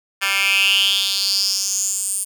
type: tone with high-pass filter sweep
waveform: 10% pulse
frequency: 196 Hz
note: G3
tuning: in tune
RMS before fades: -19 dBFS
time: 0.21-2.25 s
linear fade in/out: 20 ms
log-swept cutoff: 1900 to 9500 Hz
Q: 6.1
effects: none